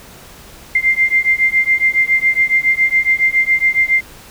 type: beating tone pair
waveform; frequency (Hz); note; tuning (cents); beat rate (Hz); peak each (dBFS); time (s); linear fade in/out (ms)
sine; 2093 / 2100.2; C7 / C7; 0 / +6; 7.2; -14; 0.75-4.01; 5
effects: pink hiss -39 dBFS RMS until 4.3 s